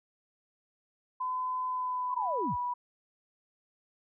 sine tone with pitch glide, 1014 to 980.6 Hz, B5 to B5, +45 to -13 cents, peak -30 dBFS, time 1.2-2.74 s, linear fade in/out 10 ms, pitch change -58 cents, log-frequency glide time 1.67-2.56 s
sine linear sweep, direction down, 1143 to 38.89 Hz, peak -32 dBFS, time 2.09-2.57 s, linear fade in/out 50 ms
effects none

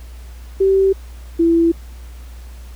sine tone pair in turn, 386.5 / 333.9 Hz, G4 / E4, -24 / +22 cents, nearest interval minor third, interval 254 cents, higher first, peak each -10 dBFS, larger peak neither, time 0.6-0.93 / 1.39-1.72 s, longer neither, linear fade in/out 10 ms, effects added 60 Hz sine -32 dBFS peak until 2.75 s + pink hiss -47 dBFS RMS until 2.75 s

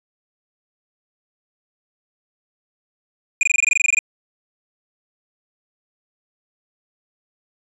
square tone bursts, 2440 Hz, D#7, 34 cents flat, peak -13 dBFS, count 14, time 3.41-3.99 s, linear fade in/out 2 ms, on 21 ms, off 22 ms, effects resampled to 22050 Hz

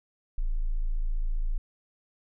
sine tone, 27.5 Hz, A0, in tune, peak -24 dBFS, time 0.38-1.58 s, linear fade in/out 0 ms, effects none

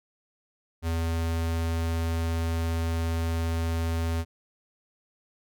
square tone, 82.6 Hz, E2, 4 cents sharp, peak -26 dBFS, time 0.82-4.25 s, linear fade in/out 50 ms, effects none

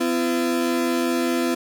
35% pulse tone pair together, 254.3 / 339.4 Hz, C4 / F4, -49 / -49 cents, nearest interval perfect fourth, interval 500 cents, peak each -21 dBFS, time 0-1.55 s, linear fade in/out 10 ms, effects none

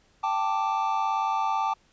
triangle chord, G suspended second, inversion none, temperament just, 784 / 882 / 1176 Hz, G5 / A5 / D6, 0 / +4 / +2 cents, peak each -27 / -25 / -27 dBFS, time 0.23-1.74 s, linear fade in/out 10 ms, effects pink hiss -63 dBFS RMS until 1.92 s + resampled to 16000 Hz

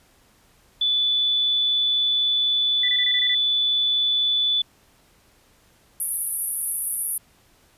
sine tone, 3476 Hz, A7, 22 cents flat, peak -18 dBFS, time 0.81-4.62 s, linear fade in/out 5 ms
sine tone bursts, 1978 Hz, B6, 2 cents sharp, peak -24 dBFS, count 7, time 2.83-3.348 s, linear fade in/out 5 ms, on 56 ms, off 21 ms
white band-pass noise, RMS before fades -27 dBFS, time 6-7.18 s, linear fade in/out 2 ms, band 9600 to 12000 Hz, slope 96 dB/octave
effects pink hiss -58 dBFS RMS until 7.77 s + resampled to 32000 Hz

